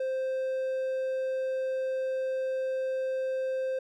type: tone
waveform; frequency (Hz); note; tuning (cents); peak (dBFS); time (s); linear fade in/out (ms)
triangle; 523.3; C5; 0; -26; 0-3.79; 5
effects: none